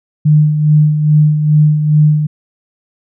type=tone with tremolo; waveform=sine; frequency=151.5 Hz; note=D#3; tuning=46 cents flat; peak=-4 dBFS; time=0.25-2.27 s; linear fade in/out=10 ms; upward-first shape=sine; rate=2.4 Hz; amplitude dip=55%; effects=none